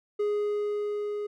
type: tone with level ramp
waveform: triangle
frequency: 415.3 Hz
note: G#4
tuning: in tune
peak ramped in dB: -22 to -28 dBFS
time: 0.19-1.27 s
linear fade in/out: 10 ms
effects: none